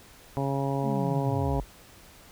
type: harmonic tone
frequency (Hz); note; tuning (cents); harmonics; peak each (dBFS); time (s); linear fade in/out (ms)
137.7; C#3; -11; 1 / 2 / 3 / 4 / 5 / 6 / 7; -29 / -32 / -34 / -35 / -36 / -37 / -37; 0.37-1.6; 0
type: linear sweep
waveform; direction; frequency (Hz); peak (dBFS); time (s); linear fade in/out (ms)
sine; down; 232.7 to 38.89; -29; 0.82-1.65; 50
effects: pink hiss -52 dBFS RMS until 2.31 s